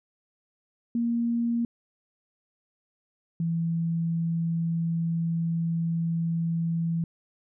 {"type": "tone pair in turn", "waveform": "sine", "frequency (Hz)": [234.7, 166.27], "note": ["A#3", "E3"], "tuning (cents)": [12, 15], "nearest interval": "tritone", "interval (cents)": 597, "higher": "first", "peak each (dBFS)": [-23, -24], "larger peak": "first", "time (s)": [[0.95, 1.65], [3.4, 7.04]], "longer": "second", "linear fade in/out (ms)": 2, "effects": []}